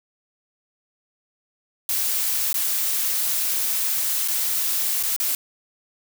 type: noise with dropouts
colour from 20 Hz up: blue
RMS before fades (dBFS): -23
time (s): 1.89-5.35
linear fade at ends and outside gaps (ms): 1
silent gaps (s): 2.529-2.542 / 4.277-4.283 / 5.028-5.035 / 5.164-5.2
effects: none